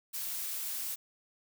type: noise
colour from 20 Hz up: blue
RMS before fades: -37 dBFS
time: 0.13-0.96 s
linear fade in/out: 20 ms
effects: none